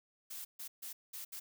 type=noise bursts at uneven times; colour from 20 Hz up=blue; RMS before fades=-45 dBFS; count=5; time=0.3-0.45 / 0.59-0.68 / 0.82-0.93 / 1.13-1.25 / 1.32-1.4 s; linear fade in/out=10 ms; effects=none